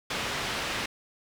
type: low-pass noise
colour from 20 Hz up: white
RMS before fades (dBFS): -32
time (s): 0.1-0.86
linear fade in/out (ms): 5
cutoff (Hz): 3300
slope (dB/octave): 12
effects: none